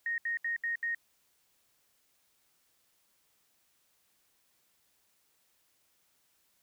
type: tone bursts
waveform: sine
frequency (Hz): 1861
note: A#6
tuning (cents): -3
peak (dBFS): -30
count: 5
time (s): 0.06-0.948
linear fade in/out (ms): 2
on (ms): 120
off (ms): 72
effects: white hiss -72 dBFS RMS until 6.62 s